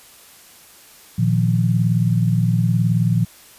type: chord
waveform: sine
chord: Bb suspended fourth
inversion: none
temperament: equal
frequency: 116.54 / 155.56 / 174.61 Hz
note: Bb2 / Eb3 / F3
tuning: 0 / 0 / 0 cents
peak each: -17 / -21 / -19 dBFS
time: 1.18-3.25 s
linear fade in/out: 10 ms
effects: white hiss -46 dBFS RMS until 3.58 s + resampled to 32000 Hz

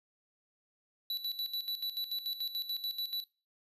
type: tone with tremolo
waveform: square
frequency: 3951 Hz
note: B7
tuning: in tune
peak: -33 dBFS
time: 1.1-3.24 s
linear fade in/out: 2 ms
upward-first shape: square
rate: 6.9 Hz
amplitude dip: 70%
effects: noise-tail reverb RT60 0.3 s tail -20 dB re dry + resampled to 32000 Hz

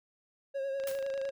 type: tone with vibrato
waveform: triangle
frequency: 545 Hz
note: C#5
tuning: 29 cents flat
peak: -30 dBFS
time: 0.54-1.31 s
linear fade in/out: 20 ms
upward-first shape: sine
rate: 10 Hz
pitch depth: 32 cents each way
type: click train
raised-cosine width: 0.2 ms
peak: -29 dBFS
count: 14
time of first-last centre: 0.8-1.291 s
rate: 26.5 Hz
type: noise with exponential decay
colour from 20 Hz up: white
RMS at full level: -39 dBFS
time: 0.87-1.1 s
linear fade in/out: 2 ms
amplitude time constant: 48 ms
effects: none

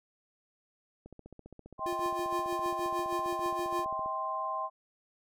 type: click train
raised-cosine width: 2 ms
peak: -35 dBFS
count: 46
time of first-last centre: 1.06-4.06 s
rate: 15 Hz
type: chord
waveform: sine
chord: C minor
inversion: first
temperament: equal with one note detuned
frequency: 637.5 / 784 / 1046.5 Hz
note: Eb5 / G5 / C6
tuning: +42 / 0 / 0 cents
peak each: -39 / -39 / -33 dBFS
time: 1.78-4.7 s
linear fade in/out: 50 ms
type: tone with tremolo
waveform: square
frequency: 350 Hz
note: F4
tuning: 4 cents sharp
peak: -33 dBFS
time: 1.86-3.85 s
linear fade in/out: 5 ms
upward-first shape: sine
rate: 6.4 Hz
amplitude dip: 75%
effects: none

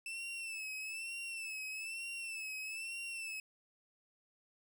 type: tone with vibrato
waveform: 40% pulse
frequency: 2647 Hz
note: E7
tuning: 7 cents sharp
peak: -40 dBFS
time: 0.06-3.4 s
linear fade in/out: 2 ms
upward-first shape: sine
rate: 1.1 Hz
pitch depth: 69 cents each way
effects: none

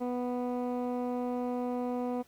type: tone with low-pass filter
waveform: 15% pulse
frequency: 246.9 Hz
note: B3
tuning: in tune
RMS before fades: -33 dBFS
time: 0-2.23 s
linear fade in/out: 20 ms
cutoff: 770 Hz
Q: 0.57
effects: pink hiss -63 dBFS RMS until 2.27 s

